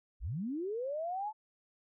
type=linear sweep; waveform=sine; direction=up; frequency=36.1 to 880 Hz; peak=-34 dBFS; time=0.2-1.33 s; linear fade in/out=50 ms; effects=none